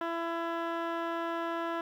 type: tone with low-pass filter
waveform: 15% pulse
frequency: 334.7 Hz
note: E4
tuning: 26 cents sharp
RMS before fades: -34 dBFS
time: 0.01-1.81 s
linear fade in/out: 2 ms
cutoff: 2000 Hz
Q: 1.4
effects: 10-bit